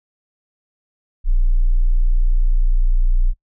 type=tone; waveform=sine; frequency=29.81 Hz; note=A#0; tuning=40 cents sharp; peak=-11 dBFS; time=1.24-3.34 s; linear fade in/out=50 ms; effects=noise-tail reverb RT60 0.1 s tail -21 dB re dry